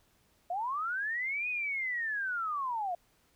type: linear two-way sweep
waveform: sine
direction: up then down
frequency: 675 to 2514 to 675 Hz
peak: -31 dBFS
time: 0.5-2.95 s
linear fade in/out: 5 ms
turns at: 1.49 s
effects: pink hiss -69 dBFS RMS until 3.35 s